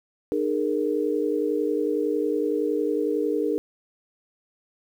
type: chord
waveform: sine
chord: D# suspended fourth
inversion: none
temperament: equal with one note detuned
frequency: 303.7 / 415.3 / 466.2 Hz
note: D#4 / G#4 / A#4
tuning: -42 / 0 / 0 cents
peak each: -26 dBFS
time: 0.32-3.58 s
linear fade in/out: 0 ms
effects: 9-bit